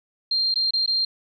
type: tone with dropouts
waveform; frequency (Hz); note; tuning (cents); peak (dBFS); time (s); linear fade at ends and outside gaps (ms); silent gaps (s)
sine; 4186; C8; 0; -19; 0.31-1.05; 5; 0.542-0.557 / 0.708-0.735 / 0.862-0.876
effects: none